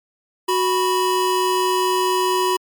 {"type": "tone pair together", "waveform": "square", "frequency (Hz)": [369.5, 984], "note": ["F#4", "B5"], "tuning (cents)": [-2, -7], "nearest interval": "octave + perfect fourth", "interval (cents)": 1695, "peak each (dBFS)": -20, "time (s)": [0.48, 2.57], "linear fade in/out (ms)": 10, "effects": ["MP3 96 kbps"]}